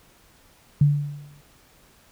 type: tone with exponential decay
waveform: sine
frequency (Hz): 145.2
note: D3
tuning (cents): -19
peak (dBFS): -11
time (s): 0.81-1.41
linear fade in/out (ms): 5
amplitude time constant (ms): 130
effects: pink hiss -56 dBFS RMS until 2.11 s